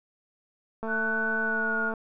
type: click train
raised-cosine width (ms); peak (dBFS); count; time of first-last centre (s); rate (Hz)
1; -21; 248; 0.83-1.938; 223
type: tone with pitch glide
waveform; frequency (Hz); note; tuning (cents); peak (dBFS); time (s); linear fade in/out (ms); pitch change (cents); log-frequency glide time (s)
sine; 1495 to 1432.4; F#6 to F6; +17 to +43; -26; 0.87-1.93; 50; -74; 1.41-1.82
effects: none